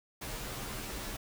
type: noise with comb filter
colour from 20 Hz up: pink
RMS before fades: -40 dBFS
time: 0.21-1.17 s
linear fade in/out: 10 ms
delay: 12 ms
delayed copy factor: -0.7
effects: none